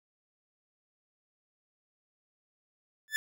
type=tone with exponential growth; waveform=40% pulse; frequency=1747 Hz; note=A6; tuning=13 cents flat; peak=-23 dBFS; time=3.08-3.16 s; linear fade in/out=0 ms; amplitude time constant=17 ms; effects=none